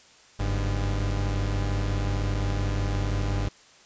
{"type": "tone pair together", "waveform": "45% pulse", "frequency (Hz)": [47.81, 101.3], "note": ["G1", "G#2"], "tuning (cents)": [-43, -43], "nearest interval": "octave + minor second", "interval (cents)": 1300, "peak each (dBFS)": -27, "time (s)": [0.39, 3.49], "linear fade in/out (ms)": 10, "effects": ["white hiss -54 dBFS RMS until 3.85 s", "resampled to 16000 Hz"]}